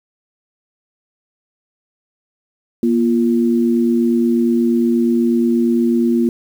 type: tone pair together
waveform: sine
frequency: 237.8 / 346.2 Hz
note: A#3 / F4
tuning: +35 / -15 cents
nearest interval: perfect fifth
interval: 650 cents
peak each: -13 / -17 dBFS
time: 2.83-6.29 s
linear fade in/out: 2 ms
effects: 7-bit

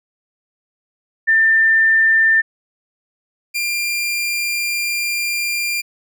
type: tone pair in turn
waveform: sine / sawtooth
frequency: 1791 / 2391 Hz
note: A6 / D7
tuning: +30 / +30 cents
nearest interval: perfect fourth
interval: 500 cents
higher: second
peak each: -10 / -15 dBFS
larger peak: first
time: 1.27-2.42 / 3.54-5.82 s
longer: second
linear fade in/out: 20 ms
effects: none

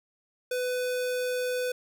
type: tone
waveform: square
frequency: 499.7 Hz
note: B4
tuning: 20 cents sharp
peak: -28 dBFS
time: 0.51-1.72 s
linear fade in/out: 5 ms
effects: none

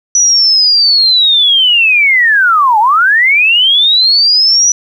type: linear two-way sweep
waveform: sine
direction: down then up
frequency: 5930 to 819 to 5930 Hz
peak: -5 dBFS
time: 0.15-4.72 s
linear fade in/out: 2 ms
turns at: 2.79 s
effects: 7-bit

